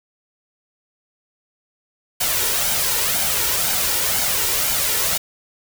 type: noise with flanger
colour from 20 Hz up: white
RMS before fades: -20 dBFS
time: 2.2-5.18 s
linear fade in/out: 10 ms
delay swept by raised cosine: 1.3 to 2.18 ms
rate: 2 Hz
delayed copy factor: +0.55
effects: none

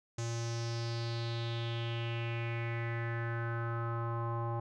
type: tone with low-pass filter sweep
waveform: square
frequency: 116.54 Hz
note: A#2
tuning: in tune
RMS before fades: -36 dBFS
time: 0.18-4.6 s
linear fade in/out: 5 ms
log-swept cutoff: 6700 to 930 Hz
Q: 4.5
effects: none

